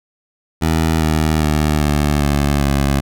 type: tone with pitch steps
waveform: 15% pulse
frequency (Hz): 80.4 / 78.11 / 75.89 / 73.73 / 71.63 / 69.59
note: E2 / D#2 / D#2 / D2 / D2 / C#2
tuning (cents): -43 / +7 / -43 / +7 / -43 / +7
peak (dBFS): -7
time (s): 0.61-3.01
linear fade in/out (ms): 20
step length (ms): 400
effects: none